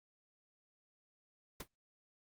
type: noise with exponential decay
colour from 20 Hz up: pink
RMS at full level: -39 dBFS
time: 1.6-1.68 s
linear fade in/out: 5 ms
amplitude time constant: 16 ms
effects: Opus 48 kbps